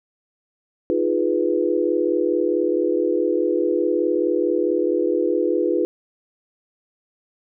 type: chord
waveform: sine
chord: F half-diminished seventh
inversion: third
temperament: equal with one note detuned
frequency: 311.1 / 350.6 / 415.3 / 493.9 Hz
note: Eb4 / F4 / Ab4 / Cb5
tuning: 0 / +7 / 0 / 0 cents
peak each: -24 / -21 / -24 / -23 dBFS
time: 0.9-5.85 s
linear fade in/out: 0 ms
effects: none